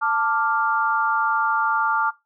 sine chord, D minor, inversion second, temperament equal with one note detuned, 887.1 / 1174.7 / 1396.9 Hz, A5 / D6 / F6, +14 / 0 / 0 cents, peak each -23 dBFS, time 0.01-2.11 s, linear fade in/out 20 ms, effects noise-tail reverb RT60 0.2 s tail -17 dB re dry

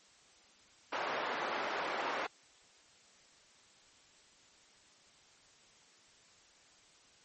white band-pass noise, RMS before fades -37 dBFS, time 0.92-2.27 s, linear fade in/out 10 ms, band 410 to 1400 Hz, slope 12 dB/octave, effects white hiss -63 dBFS RMS until 7.24 s + MP3 32 kbps

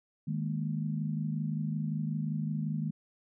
sine chord, D# suspended fourth, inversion none, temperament equal, 155.56 / 207.7 / 233.1 Hz, D#3 / G#3 / A#3, 0 / 0 / 0 cents, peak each -32 / -36 / -38 dBFS, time 0.27-2.91 s, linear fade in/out 10 ms, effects none

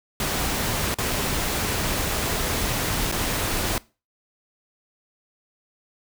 pink noise with dropouts, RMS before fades -25 dBFS, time 0.2-3.78 s, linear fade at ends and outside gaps 1 ms, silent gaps 0.943-0.985 / 3.115-3.123 s, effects noise-tail reverb RT60 0.3 s tail -21 dB re dry

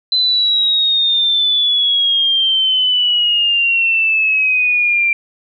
sine exponential sweep, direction down, 4049 to 2359 Hz, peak -11 dBFS, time 0.12-5.13 s, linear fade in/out 2 ms, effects none

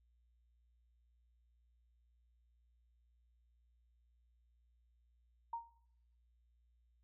sine tone with exponential decay, 930 Hz, A#5, 4 cents flat, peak -36 dBFS, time 5.53-5.75 s, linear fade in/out 5 ms, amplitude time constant 46 ms, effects noise-tail reverb RT60 0.7 s tail -17 dB re dry + added 59 Hz sine -70 dBFS peak until 7.03 s

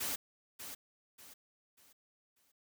white noise with echo, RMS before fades -37 dBFS, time 0-0.16 s, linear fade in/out 10 ms, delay 590 ms, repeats 4, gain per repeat -9 dB, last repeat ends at 2.52 s, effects none

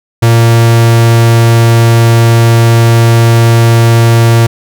45% pulse tone, 115.8 Hz, A#2, 11 cents flat, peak -3 dBFS, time 0.22-4.47 s, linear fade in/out 10 ms, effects none

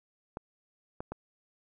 clicks, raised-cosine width 1 ms, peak -23 dBFS, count 3, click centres 0.371 / 1.005 / 1.12 s, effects none

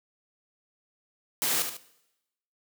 white noise with echo, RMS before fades -27 dBFS, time 1.42-1.62 s, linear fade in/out 0 ms, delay 74 ms, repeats 2, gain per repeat -7 dB, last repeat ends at 1.768 s, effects noise-tail reverb RT60 0.9 s tail -19 dB re dry + high-pass 150 Hz 12 dB/octave

